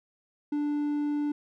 triangle tone, 293.7 Hz, D4, in tune, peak -24 dBFS, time 0.52-1.32 s, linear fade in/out 5 ms, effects none

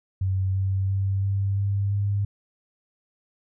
sine tone with pitch steps, 95 / 96.16 / 97.33 / 98.52 / 99.72 / 100.94 Hz, F#2 / G2 / G2 / G2 / G2 / G#2, +46 / -33 / -12 / +9 / +30 / -49 cents, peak -21 dBFS, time 0.21-2.25 s, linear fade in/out 5 ms, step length 340 ms, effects none

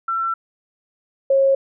sine tone pair in turn, 1347 / 543 Hz, E6 / C#5, +37 / -36 cents, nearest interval octave + major third, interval 1573 cents, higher first, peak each -19 / -12 dBFS, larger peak second, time 0.08-0.34 / 1.3-1.55 s, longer first, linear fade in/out 5 ms, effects none

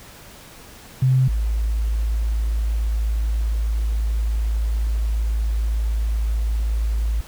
sine tone pair in turn, 130 / 54.66 Hz, C3 / A1, -11 / -11 cents, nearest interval octave + minor third, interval 1500 cents, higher first, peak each -13 / -18 dBFS, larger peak first, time 1.02-1.28 / 1.28-7.21 s, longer second, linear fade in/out 5 ms, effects pink hiss -43 dBFS RMS until 7.27 s

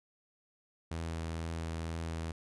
sawtooth tone with vibrato, 82 Hz, E2, 9 cents flat, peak -32 dBFS, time 0.91-2.32 s, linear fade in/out 5 ms, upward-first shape sine, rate 2.1 Hz, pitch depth 10 cents each way, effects resampled to 24000 Hz

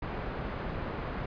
pink low-pass noise, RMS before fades -36 dBFS, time 0.02-1.26 s, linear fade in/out 5 ms, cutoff 1600 Hz, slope 12 dB/octave, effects resampled to 11025 Hz

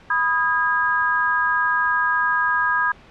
sine chord, G# minor, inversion first, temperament equal with one note detuned, 987.8 / 1244.5 / 1630.8 Hz, B5 / D#6 / G#6, 0 / 0 / -32 cents, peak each -23 / -23 / -19 dBFS, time 0.1-2.92 s, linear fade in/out 5 ms, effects pink hiss -47 dBFS RMS until 3.1 s + low-pass 3000 Hz 12 dB/octave

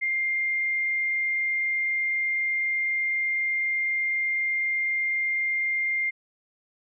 sine tone, 2108 Hz, C7, 12 cents sharp, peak -23 dBFS, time 0.01-6.11 s, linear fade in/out 20 ms, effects none

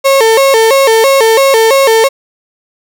35% pulse tone with vibrato, 493.9 Hz, B4, in tune, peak -3 dBFS, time 0.04-2.09 s, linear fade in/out 20 ms, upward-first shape square, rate 3 Hz, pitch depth 170 cents each way, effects none

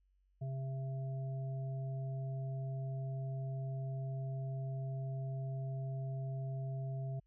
harmonic tone, 133.7 Hz, C3, 38 cents sharp, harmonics 1 / 3 / 5, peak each -37 / -55 / -50 dBFS, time 0.41-7.2 s, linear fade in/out 10 ms, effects added 47 Hz sine -70 dBFS peak until 7.26 s

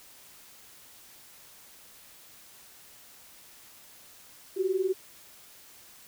sine tone pair together, 365.1 / 385.2 Hz, F#4 / G4, -23 / -30 cents, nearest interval minor second, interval 93 cents, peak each -29 / -27 dBFS, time 4.56-4.94 s, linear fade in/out 20 ms, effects white hiss -53 dBFS RMS until 6.07 s

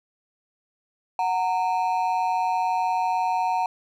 triangle ring-modulated tone, 831 Hz, G#5, 1 cent sharp, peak -16 dBFS, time 1.19-3.66 s, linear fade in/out 2 ms, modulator 91.9 Hz, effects none

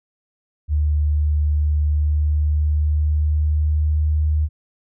sine tone with pitch glide, 74.8 to 76.37 Hz, D2 to D#2, +32 to -32 cents, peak -15 dBFS, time 0.68-4.49 s, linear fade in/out 50 ms, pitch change +36 cents, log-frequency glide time 1.92-4.07 s, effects none

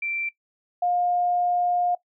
sine tone pair in turn, 2349 / 710.2 Hz, D7 / F5, 0 / +29 cents, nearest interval octave + major sixth, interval 2071 cents, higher first, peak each -26 / -20 dBFS, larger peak second, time 0.02-0.29 / 0.82-1.95 s, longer second, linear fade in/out 5 ms, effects noise-tail reverb RT60 0.1 s tail -18 dB re dry

